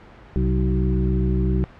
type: harmonic tone with a mistuned harmonic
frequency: 63.1 Hz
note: B1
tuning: 38 cents sharp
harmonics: 1 / 2 / 3 / 5 / 6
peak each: -20 / -24 / -24 / -30 / -29 dBFS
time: 0.36-1.64 s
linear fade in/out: 0 ms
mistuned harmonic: 2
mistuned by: +56 cents
effects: pink hiss -45 dBFS RMS until 1.79 s + low-pass 2000 Hz 12 dB/octave

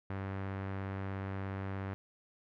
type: tone with low-pass filter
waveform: sawtooth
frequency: 96.9 Hz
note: G2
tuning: 20 cents flat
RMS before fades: -39 dBFS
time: 0.1-1.94 s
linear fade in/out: 0 ms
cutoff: 1800 Hz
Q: 1.4
effects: none

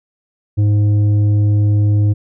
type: tone with tanh clipping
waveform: triangle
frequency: 103.83 Hz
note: G#2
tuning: in tune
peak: -11 dBFS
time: 0.57-2.14 s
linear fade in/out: 20 ms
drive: 11 dB
effects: none

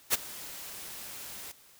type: noise with ADSR envelope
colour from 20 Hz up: white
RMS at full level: -23 dBFS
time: 0.1-1.52 s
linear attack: 36 ms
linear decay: 23 ms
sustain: -20 dB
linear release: 7 ms
effects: white hiss -58 dBFS RMS until 1.79 s

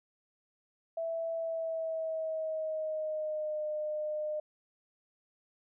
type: tone with pitch glide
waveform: sine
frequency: 659.3 to 608.1 Hz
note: E5 to D#5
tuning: 0 to -40 cents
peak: -32 dBFS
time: 0.97-4.4 s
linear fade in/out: 5 ms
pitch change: -140 cents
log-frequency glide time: 1.34-3.65 s
effects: none

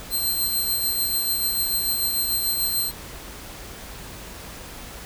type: tone with tremolo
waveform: 5% pulse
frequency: 4141 Hz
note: C8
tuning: 19 cents flat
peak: -13 dBFS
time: 0.1-2.92 s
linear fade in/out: 50 ms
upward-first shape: triangle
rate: 6.8 Hz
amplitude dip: 40%
effects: added 50 Hz sine -45 dBFS peak until 5.05 s + pink hiss -39 dBFS RMS until 5.05 s

